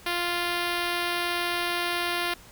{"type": "tone with notch filter", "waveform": "5% pulse", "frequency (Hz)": 348.8, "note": "F4", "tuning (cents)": -2, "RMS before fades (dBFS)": -28, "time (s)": [0.06, 2.34], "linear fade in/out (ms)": 5, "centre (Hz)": 7600, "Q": 0.96, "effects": ["pink hiss -50 dBFS RMS until 2.51 s"]}